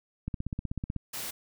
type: click train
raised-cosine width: 5 ms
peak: -20 dBFS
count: 12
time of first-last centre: 0.28-0.963 s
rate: 16.1 Hz
type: noise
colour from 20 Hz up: white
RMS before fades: -37 dBFS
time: 1.13-1.31 s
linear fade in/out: 10 ms
effects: none